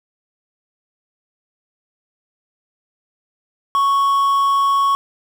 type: tone with quantisation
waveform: triangle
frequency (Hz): 1108.7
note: C#6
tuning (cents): 0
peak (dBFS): -11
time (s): 3.75-4.95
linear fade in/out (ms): 0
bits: 6
effects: none